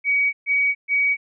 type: tone bursts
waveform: sine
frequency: 2261 Hz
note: C#7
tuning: 34 cents sharp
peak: -16 dBFS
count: 3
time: 0.04-1.17 s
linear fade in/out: 50 ms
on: 290 ms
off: 130 ms
effects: none